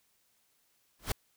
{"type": "noise with exponential growth", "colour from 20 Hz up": "pink", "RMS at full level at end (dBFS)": -27, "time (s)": [0.99, 1.12], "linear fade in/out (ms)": 5, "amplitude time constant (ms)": 27, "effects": ["white hiss -72 dBFS RMS until 1.36 s"]}